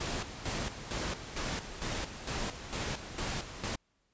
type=noise with tremolo; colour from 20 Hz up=pink; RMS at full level=-35 dBFS; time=0-3.76 s; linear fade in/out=10 ms; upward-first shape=square; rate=2.2 Hz; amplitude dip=65%; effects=pink hiss -75 dBFS RMS until 4.13 s + resampled to 16000 Hz